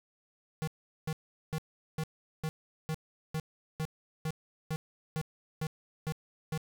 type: tone bursts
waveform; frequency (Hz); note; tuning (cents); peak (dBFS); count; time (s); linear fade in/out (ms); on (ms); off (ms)
square; 157.6; D#3; +23; -32; 14; 0.62-6.576; 0; 54; 400
effects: none